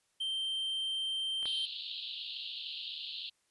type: tone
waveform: triangle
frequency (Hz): 3136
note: G7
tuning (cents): 0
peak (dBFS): -31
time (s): 0.2-1.66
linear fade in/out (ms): 10
type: clicks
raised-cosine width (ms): 0.3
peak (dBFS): -34 / -27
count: 2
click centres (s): 1.429 / 1.456
type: band-pass noise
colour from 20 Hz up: white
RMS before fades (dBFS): -42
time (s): 1.45-3.3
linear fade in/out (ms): 10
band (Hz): 2800 to 4300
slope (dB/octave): 96
effects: white hiss -75 dBFS RMS until 3.5 s + resampled to 24000 Hz